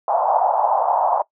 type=band-pass noise; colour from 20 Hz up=white; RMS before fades=-18 dBFS; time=0.08-1.22 s; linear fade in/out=2 ms; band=650 to 930 Hz; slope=48 dB/octave; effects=noise-tail reverb RT60 0.1 s tail -20 dB re dry